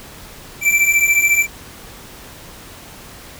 square beating tone pair, 2327 / 2341 Hz, D7 / D7, -17 / -6 cents, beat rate 14 Hz, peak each -18 / -14 dBFS, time 0.61-1.47 s, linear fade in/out 50 ms, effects pink hiss -38 dBFS RMS until 3.39 s

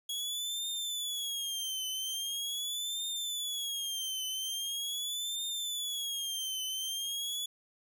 sawtooth tone with vibrato, 3322 Hz, G#7, in tune, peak -31 dBFS, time 0.09-7.46 s, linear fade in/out 5 ms, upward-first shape triangle, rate 0.42 Hz, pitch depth 160 cents each way, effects none

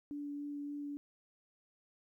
sine tone with vibrato, 288.9 Hz, D4, 28 cents flat, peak -39 dBFS, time 0.11-0.97 s, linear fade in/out 0 ms, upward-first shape sine, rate 3.5 Hz, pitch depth 8 cents each way, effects 13-bit

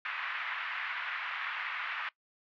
white band-pass noise, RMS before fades -37 dBFS, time 0.05-2.09 s, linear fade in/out 2 ms, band 1100 to 2400 Hz, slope 24 dB/octave, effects noise-tail reverb RT60 0.1 s tail -20 dB re dry + low-pass 4000 Hz 12 dB/octave

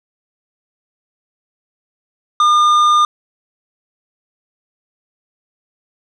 sine tone with tanh clipping, 1209 Hz, D6, 50 cents sharp, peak -10 dBFS, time 2.4-3.05 s, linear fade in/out 2 ms, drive 9 dB, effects none

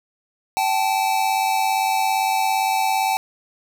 square tone pair together, 772.4 / 870 Hz, G5 / A5, -26 / -20 cents, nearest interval major second, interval 206 cents, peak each -21 / -22 dBFS, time 0.57-3.17 s, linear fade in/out 0 ms, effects none

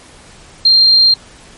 sine tone, 4186 Hz, C8, in tune, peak -5 dBFS, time 0.65-1.14 s, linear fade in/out 5 ms, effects pink hiss -40 dBFS RMS until 1.57 s + MP3 48 kbps

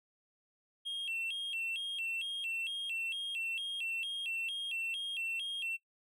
triangle tone with vibrato, 2958 Hz, F#7, 1 cent flat, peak -34 dBFS, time 0.85-5.77 s, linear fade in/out 20 ms, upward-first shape square, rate 2.2 Hz, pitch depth 160 cents each way, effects noise-tail reverb RT60 0.1 s tail -17 dB re dry

